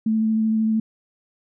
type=tone with vibrato; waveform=sine; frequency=220 Hz; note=A3; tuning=in tune; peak=-17 dBFS; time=0.06-0.8 s; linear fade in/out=5 ms; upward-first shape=triangle; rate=13 Hz; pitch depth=16 cents each way; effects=none

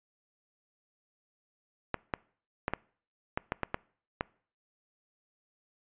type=clicks; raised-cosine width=0.5 ms; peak=-14 dBFS; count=9; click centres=1.943 / 2.138 / 2.681 / 2.736 / 3.375 / 3.521 / 3.633 / 3.744 / 4.209 s; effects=noise-tail reverb RT60 0.5 s tail -24 dB re dry + resampled to 8000 Hz

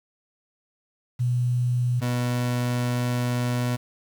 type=tone pair in turn; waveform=sine / 30% pulse; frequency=122.8 / 122.8 Hz; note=B2 / B2; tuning=-9 / -9 cents; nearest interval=unison; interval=0 cents; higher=neither; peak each=-20 dBFS; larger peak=neither; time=1.19-2.01 / 2.01-3.77 s; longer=second; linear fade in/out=20 ms; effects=8-bit

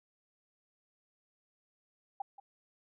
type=tone with echo; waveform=sine; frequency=796 Hz; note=G5; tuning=26 cents sharp; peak=-33 dBFS; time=2.2-2.22 s; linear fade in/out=5 ms; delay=180 ms; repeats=1; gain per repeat=-15 dB; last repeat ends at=2.4 s; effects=none

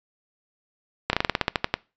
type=slowing click train; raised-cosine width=0.3 ms; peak=-4 dBFS; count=12; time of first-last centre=1.1-1.74 s; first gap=31 ms; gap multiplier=1.12; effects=noise-tail reverb RT60 0.3 s tail -23 dB re dry + resampled to 16000 Hz

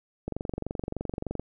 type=click train; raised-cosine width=2 ms; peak=-18 dBFS; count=27; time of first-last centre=0.28-1.396 s; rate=23.3 Hz; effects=none

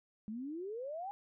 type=exponential sweep; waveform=sine; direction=up; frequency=206.1 to 825 Hz; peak=-39 dBFS; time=0.28-1.11 s; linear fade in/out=0 ms; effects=none

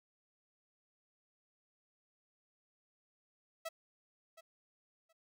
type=tone with echo; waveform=sawtooth; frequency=653 Hz; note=E5; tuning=17 cents flat; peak=-35 dBFS; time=3.65-3.69 s; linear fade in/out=10 ms; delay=720 ms; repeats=2; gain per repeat=-15 dB; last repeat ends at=5.13 s; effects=none

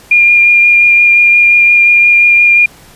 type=tone with vibrato; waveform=sine; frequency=2410 Hz; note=D7; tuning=44 cents sharp; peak=-3 dBFS; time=0.11-2.66 s; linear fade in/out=5 ms; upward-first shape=triangle; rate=5.7 Hz; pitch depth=13 cents each way; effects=pink hiss -39 dBFS RMS until 2.95 s + resampled to 32000 Hz

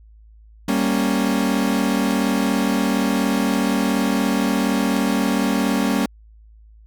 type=chord; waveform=40% pulse; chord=G diminished; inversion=none; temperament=equal; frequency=196 / 233.1 / 277.2 Hz; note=G3 / Bb3 / Db4; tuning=0 / 0 / 0 cents; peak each=-21 dBFS; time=0.68-6.06 s; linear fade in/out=5 ms; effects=added 54 Hz sine -44 dBFS peak until 6.86 s

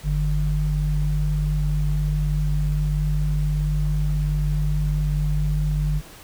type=tone pair together; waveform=sine; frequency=48.4 / 149.8 Hz; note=G1 / D3; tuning=-21 / +35 cents; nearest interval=octave + minor sixth; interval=1956 cents; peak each=-21 / -22 dBFS; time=0.03-6.02 s; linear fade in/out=50 ms; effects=pink hiss -44 dBFS RMS until 6.23 s

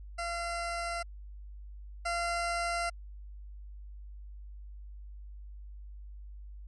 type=tone pair in turn; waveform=20% pulse; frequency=685 / 687.4 Hz; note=F5 / F5; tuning=-34 / -28 cents; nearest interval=unison; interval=6 cents; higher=second; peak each=-28 / -25 dBFS; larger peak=second; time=0.18-1.03 / 2.05-2.9 s; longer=neither; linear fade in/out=10 ms; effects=added 50 Hz sine -43 dBFS peak until 6.67 s + MP3 48 kbps

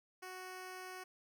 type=tone; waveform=10% pulse; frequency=370 Hz; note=F#4; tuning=in tune; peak=-38 dBFS; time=0.22-1.04 s; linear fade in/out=10 ms; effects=none

